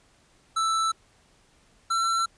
square tone pair in turn, 1322 / 1346.7 Hz, E6 / E6, +5 / +37 cents, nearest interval unison, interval 32 cents, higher second, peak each -23 dBFS, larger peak neither, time 0.56-0.92 / 1.9-2.26 s, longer neither, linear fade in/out 10 ms, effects pink hiss -61 dBFS RMS until 2.37 s + resampled to 22050 Hz

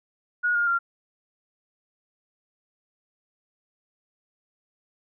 sine tone with pitch steps, 1449 / 1416.7 / 1385.2 Hz, F#6 / F6 / F6, -37 / +24 / -15 cents, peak -20 dBFS, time 0.43-0.79 s, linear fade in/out 20 ms, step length 120 ms, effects none

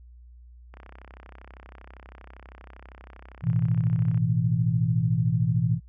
click train, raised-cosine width 0.5 ms, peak -31 dBFS, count 113, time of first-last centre 0.74-4.176 s, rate 32.6 Hz
sine chord, A suspended second, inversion none, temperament equal with one note detuned, 110 / 123.47 / 164.34 Hz, A2 / B2 / E3, 0 / 0 / -5 cents, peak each -26 / -24 / -25 dBFS, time 3.42-5.8 s, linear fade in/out 50 ms
effects added 60 Hz sine -46 dBFS peak until 5.88 s

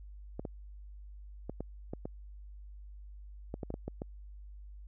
clicks, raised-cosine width 2 ms, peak -24 dBFS, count 12, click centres 0.395 / 0.452 / 1.496 / 1.606 / 1.935 / 2.055 / 3.541 / 3.632 / 3.704 / 3.741 / 3.88 / 4.019 s, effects added 50 Hz sine -46 dBFS peak until 4.87 s

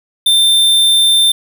square tone, 3580 Hz, A7, 29 cents sharp, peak -8 dBFS, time 0.26-1.32 s, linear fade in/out 5 ms, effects none

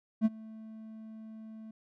triangle tone with ADSR envelope, 220 Hz, A3, in tune, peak -18 dBFS, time 0.21-1.71 s, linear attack 44 ms, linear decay 32 ms, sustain -24 dB, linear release 4 ms, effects none

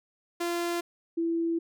sawtooth / sine tone pair in turn, 344.4 / 333.2 Hz, F4 / E4, -24 / +19 cents, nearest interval minor second, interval 57 cents, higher first, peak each -24 / -25 dBFS, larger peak first, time 0.4-0.81 / 1.17-1.59 s, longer second, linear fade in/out 10 ms, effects none

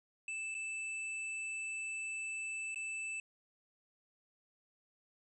square tone with dropouts, 2637 Hz, E7, in tune, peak -39 dBFS, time 0.28-3.2 s, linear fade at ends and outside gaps 2 ms, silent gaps 0.544-0.549 / 2.746-2.758 s, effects resampled to 24000 Hz

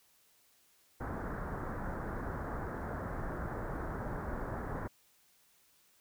pink low-pass noise, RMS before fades -39 dBFS, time 1-4.88 s, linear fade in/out 10 ms, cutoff 1700 Hz, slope 48 dB/octave, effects white hiss -68 dBFS RMS until 6 s

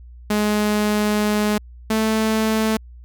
sawtooth tone pair in turn, 210.1 / 219.5 Hz, G#3 / A3, +20 / -4 cents, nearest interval minor second, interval 76 cents, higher second, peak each -13 dBFS, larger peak neither, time 0.3-1.58 / 1.9-2.77 s, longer first, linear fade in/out 5 ms, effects added 60 Hz sine -38 dBFS peak until 3.04 s

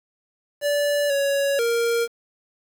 square tone with pitch steps, 580 / 559 / 466.6 Hz, D5 / C#5 / A#4, -22 / +14 / +2 cents, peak -20 dBFS, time 0.61-2.08 s, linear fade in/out 50 ms, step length 490 ms, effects 8-bit

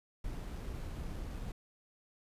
brown noise with sample-and-hold, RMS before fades -41 dBFS, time 0.24-1.52 s, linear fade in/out 5 ms, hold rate 11025 Hz, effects resampled to 32000 Hz

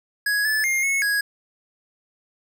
square tone with pitch steps, 1668 / 1736 / 2122 / 2191 / 1658 Hz, G#6 / A6 / C7 / C#7 / G#6, +7 / -24 / +24 / -21 / -3 cents, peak -20 dBFS, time 0.26-1.21 s, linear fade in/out 5 ms, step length 190 ms, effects none

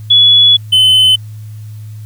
sine / triangle tone pair in turn, 3400 / 3040 Hz, G#7 / F#7, +40 / +46 cents, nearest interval major second, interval 194 cents, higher first, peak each -3 dBFS, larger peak neither, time 0.1-0.57 / 0.72-1.16 s, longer first, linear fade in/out 10 ms, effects added 107 Hz sine -25 dBFS peak until 2.05 s + white hiss -48 dBFS RMS until 2.05 s

